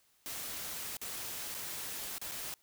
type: noise with dropouts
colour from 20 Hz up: white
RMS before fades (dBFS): -41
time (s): 0.26-2.54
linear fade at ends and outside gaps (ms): 0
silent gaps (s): 0.969-1.015 / 1.543-1.548 / 2.182-2.215 / 2.313-2.318
effects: white hiss -70 dBFS RMS until 2.62 s